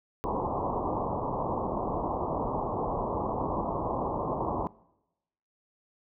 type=low-pass noise; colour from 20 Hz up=white; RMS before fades=-31 dBFS; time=0.24-4.67 s; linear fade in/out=0 ms; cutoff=1100 Hz; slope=96 dB/octave; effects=noise-tail reverb RT60 0.9 s tail -22 dB re dry